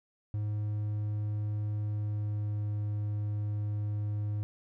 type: tone with pitch glide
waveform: triangle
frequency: 105.1 to 104.37 Hz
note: G#2 to G#2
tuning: +21 to +9 cents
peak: -28 dBFS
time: 0.34-4.43 s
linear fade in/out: 0 ms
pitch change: -12 cents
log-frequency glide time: 1.79-2.7 s
effects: none